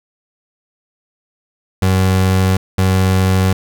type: tone pair in turn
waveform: 30% pulse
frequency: 94.1 / 94.1 Hz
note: F#2 / F#2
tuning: +30 / +30 cents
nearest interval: unison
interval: 0 cents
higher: neither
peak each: -8 dBFS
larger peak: neither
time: 1.82-2.57 / 2.78-3.53 s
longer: neither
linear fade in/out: 5 ms
effects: none